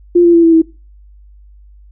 sine tone with pitch steps, 349.2 / 342.8 / 336.5 / 330.4 / 324.3 Hz, F4 / F4 / E4 / E4 / E4, 0 / -32 / +36 / +4 / -28 cents, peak -4 dBFS, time 0.15-0.62 s, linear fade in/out 10 ms, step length 94 ms, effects noise-tail reverb RT60 0.3 s tail -21 dB re dry + added 50 Hz sine -38 dBFS peak until 1.91 s

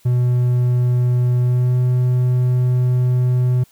triangle tone with pitch glide, 123.47 to 125.19 Hz, B2 to B2, 0 to +24 cents, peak -11 dBFS, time 0.05-3.64 s, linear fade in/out 10 ms, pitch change +24 cents, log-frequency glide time 1.41-1.77 s, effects white hiss -54 dBFS RMS until 3.71 s

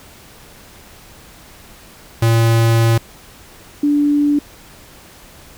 square / sine tone pair in turn, 114.5 / 291.3 Hz, A#2 / D4, -31 / -14 cents, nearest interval octave + major third, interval 1617 cents, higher second, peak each -11 dBFS, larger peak neither, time 2.22-2.98 / 3.83-4.39 s, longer first, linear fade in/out 5 ms, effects pink hiss -42 dBFS RMS until 5.57 s

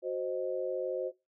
sine chord, C diminished, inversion second, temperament equal, 370 / 523.3 / 622.3 Hz, Gb4 / C5 / Eb5, 0 / 0 / 0 cents, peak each -35 / -34 / -39 dBFS, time 0.02-1.12 s, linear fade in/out 50 ms, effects noise-tail reverb RT60 0.2 s tail -17 dB re dry

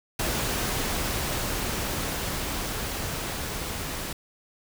pink noise with level ramp, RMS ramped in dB -27 to -33 dBFS, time 0.19-4.13 s, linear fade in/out 5 ms, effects none

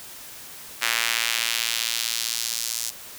sawtooth tone with high-pass filter sweep, 115.5 Hz, A#2, 16 cents flat, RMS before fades -26 dBFS, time 0.81-2.91 s, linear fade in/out 20 ms, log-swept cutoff 1900 to 6100 Hz, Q 1.2, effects white hiss -41 dBFS RMS until 3.18 s

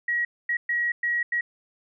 sine tone bursts at uneven times, 1907 Hz, A#6, 39 cents sharp, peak -22 dBFS, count 5, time 0.08-0.25 / 0.49-0.57 / 0.69-0.92 / 1.03-1.23 / 1.32-1.41 s, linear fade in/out 5 ms, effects none

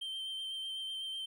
triangle tone with vibrato, 3129 Hz, G7, 4 cents flat, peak -36 dBFS, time 0.01-1.26 s, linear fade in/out 10 ms, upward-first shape sine, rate 8 Hz, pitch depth 16 cents each way, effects none

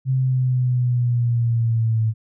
sine linear sweep, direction down, 132 to 110 Hz, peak -16 dBFS, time 0.05-2.14 s, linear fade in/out 50 ms, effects none

